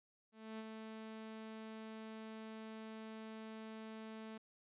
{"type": "tone with ADSR envelope", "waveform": "sawtooth", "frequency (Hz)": 220, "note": "A3", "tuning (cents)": 0, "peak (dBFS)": -40, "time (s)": [0.32, 4.38], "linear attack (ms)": 270, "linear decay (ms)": 36, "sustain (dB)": -4, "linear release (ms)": 8, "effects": ["resampled to 8000 Hz"]}